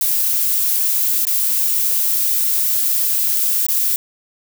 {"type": "noise with dropouts", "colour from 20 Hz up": "violet", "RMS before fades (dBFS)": -17, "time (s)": [0.01, 3.96], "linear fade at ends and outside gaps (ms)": 1, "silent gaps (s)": [[1.252, 1.269], [3.666, 3.685]], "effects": []}